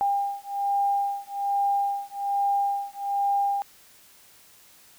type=beating tone pair; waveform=sine; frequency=801 / 802.2 Hz; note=G5 / G5; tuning=+37 / +40 cents; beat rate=1.2 Hz; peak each=-26 dBFS; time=0.01-3.62 s; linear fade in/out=0 ms; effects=white hiss -54 dBFS RMS until 4.98 s